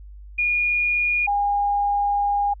sine tone pair in turn, 2436 / 812.9 Hz, D#7 / G#5, -37 / -37 cents, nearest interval octave + perfect fifth, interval 1900 cents, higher first, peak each -18 dBFS, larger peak neither, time 0.38-1.27 / 1.27-2.54 s, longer second, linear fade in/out 10 ms, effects added 50 Hz sine -38 dBFS peak until 2.6 s

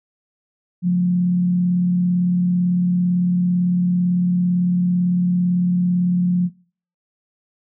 sine tone with frequency modulation, 178.3 Hz, F3, 36 cents sharp, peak -14 dBFS, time 0.82-6.5 s, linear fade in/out 50 ms, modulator 37.9 Hz, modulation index 0.24, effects noise-tail reverb RT60 0.5 s tail -25 dB re dry

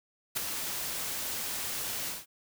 white noise with ADSR envelope, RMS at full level -29 dBFS, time 0.35-2.26 s, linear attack 20 ms, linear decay 12 ms, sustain -6 dB, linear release 180 ms, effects none

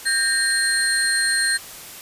sine tone cluster, 1591 / 1839 / 4198 / 8690 Hz, G6 / A#6 / C8 / C#9, +25 / -24 / +5 / -35 cents, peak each -23 dBFS, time 0.05-1.58 s, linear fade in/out 20 ms, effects white hiss -38 dBFS RMS until 2.01 s + resampled to 32000 Hz

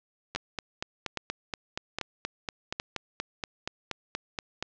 two click trains, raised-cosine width 0.2 ms, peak -14 / -13 dBFS, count 19 / 4, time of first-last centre 0.35-4.626 / 0.36-2.799 s, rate 4.21 / 1.23 Hz, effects low-pass 6000 Hz 12 dB/octave

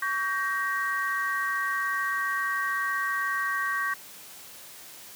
sine chord, G diminished, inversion second, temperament just, 1128.9 / 1568 / 1881.6 Hz, Db6 / G6 / Bb6, +31 / 0 / +16 cents, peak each -30 dBFS, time 0.02-3.94 s, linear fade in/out 5 ms, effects white hiss -46 dBFS RMS until 5.15 s + high-pass 100 Hz 12 dB/octave

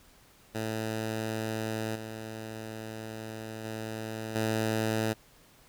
10% pulse tone with level steps, 110.5 Hz, A2, 8 cents sharp, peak -23 / -30 / -27 / -19 dBFS, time 0.54-5.14 s, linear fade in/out 20 ms, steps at 1.95 / 3.64 / 4.35 s, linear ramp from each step 10 ms, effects pink hiss -59 dBFS RMS until 5.68 s

